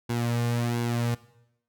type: tone with flanger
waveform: sawtooth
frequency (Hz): 118.8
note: A#2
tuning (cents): +33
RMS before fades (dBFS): -27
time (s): 0.09-1.15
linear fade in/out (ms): 10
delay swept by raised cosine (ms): 1.6 to 3.1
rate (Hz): 1.4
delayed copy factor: -0.6
effects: noise-tail reverb RT60 0.8 s tail -18 dB re dry